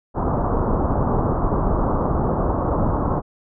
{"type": "low-pass noise", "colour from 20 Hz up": "pink", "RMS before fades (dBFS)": -20, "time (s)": [0.14, 3.22], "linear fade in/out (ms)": 50, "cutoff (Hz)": 1200, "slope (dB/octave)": 48, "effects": []}